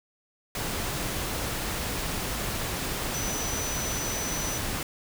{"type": "tone in noise", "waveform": "sine", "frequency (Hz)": 5970, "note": "F#8", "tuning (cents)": 15, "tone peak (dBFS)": -33, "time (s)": [3.14, 4.58], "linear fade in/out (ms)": 2, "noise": "pink", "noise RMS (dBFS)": -31, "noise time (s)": [0.55, 4.83], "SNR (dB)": -5, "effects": []}